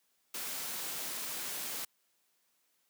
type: noise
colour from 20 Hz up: white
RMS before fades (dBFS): -39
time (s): 0.34-1.85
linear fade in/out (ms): 5
effects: white hiss -75 dBFS RMS until 2.89 s + high-pass 150 Hz 12 dB/octave